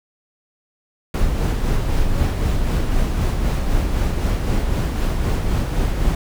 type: noise with tremolo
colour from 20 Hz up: brown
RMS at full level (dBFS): -17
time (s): 1.14-6.15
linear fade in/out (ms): 2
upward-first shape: sine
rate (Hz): 3.9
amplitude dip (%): 35
effects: none